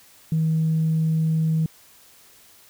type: tone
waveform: sine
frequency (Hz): 159.6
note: D#3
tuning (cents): +44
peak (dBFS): -17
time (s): 0.32-1.66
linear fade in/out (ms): 2
effects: tanh soft clip ceiling -14 dBFS + white hiss -52 dBFS RMS until 2.69 s